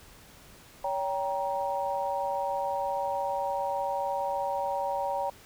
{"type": "chord", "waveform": "sine", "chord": "G diminished", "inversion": "second", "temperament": "just", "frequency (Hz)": [564.5, 784, 940.8], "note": ["Db5", "G5", "Bb5"], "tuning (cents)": [31, 0, 16], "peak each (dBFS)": -32, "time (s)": [0.84, 5.3], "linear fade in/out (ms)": 5, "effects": ["pink hiss -53 dBFS RMS until 5.45 s"]}